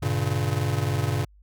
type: chord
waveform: square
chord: G diminished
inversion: none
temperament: just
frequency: 98 / 117.6 / 141.12 Hz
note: G2 / Bb2 / Db3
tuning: 0 / +16 / +31 cents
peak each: -28 dBFS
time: 0.02-1.25 s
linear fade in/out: 10 ms
effects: added 50 Hz sine -51 dBFS peak until 1.42 s